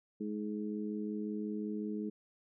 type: harmonic tone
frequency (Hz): 105.5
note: G#2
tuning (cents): +28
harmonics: 2 / 3 / 4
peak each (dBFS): -37 / -41 / -43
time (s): 0.2-2.1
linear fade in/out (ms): 10
effects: none